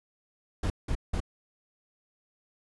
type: noise bursts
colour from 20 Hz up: brown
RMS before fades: -28 dBFS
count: 3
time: 0.63-1.203 s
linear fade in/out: 5 ms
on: 71 ms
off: 180 ms
effects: resampled to 24000 Hz